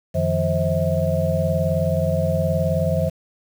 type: tone cluster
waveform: sine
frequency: 89.5 / 153.4 / 172.4 / 527 / 646 Hz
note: F2 / D#3 / F3 / C5 / E5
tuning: +43 / -24 / -22 / +12 / -35 cents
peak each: -24 dBFS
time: 0.14-3.1 s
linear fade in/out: 20 ms
effects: 7-bit